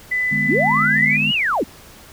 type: tone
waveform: sine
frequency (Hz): 2000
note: B6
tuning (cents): +21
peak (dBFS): -17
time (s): 0.11-1.17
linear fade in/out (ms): 10
type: chord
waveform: sine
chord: G# diminished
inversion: second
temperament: just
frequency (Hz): 149.51 / 207.7 / 249.2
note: D3 / G#3 / B3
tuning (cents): +31 / 0 / +16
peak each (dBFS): -25 / -24 / -28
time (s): 0.31-1.32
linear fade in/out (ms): 10
type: linear two-way sweep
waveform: sine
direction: up then down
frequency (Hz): 167.1 to 2950 to 167.1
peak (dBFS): -16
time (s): 0.47-1.64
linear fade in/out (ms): 10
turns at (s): 1.33
effects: pink hiss -43 dBFS RMS until 2.12 s